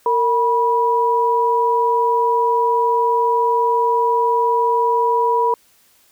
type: tone pair together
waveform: sine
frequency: 459.7 / 974 Hz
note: A#4 / B5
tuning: -24 / -24 cents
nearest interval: octave + minor second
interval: 1300 cents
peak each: -18 / -15 dBFS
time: 0.06-5.54 s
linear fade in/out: 2 ms
effects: white hiss -55 dBFS RMS until 6.11 s